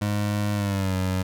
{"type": "tone with pitch glide", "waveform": "25% pulse", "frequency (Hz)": [103.6, 93.37], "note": ["G#2", "F#2"], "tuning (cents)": [-4, 16], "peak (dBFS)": -19, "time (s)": [0.01, 1.23], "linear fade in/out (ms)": 10, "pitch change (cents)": -180, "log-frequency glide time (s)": [0.54, 0.95], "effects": []}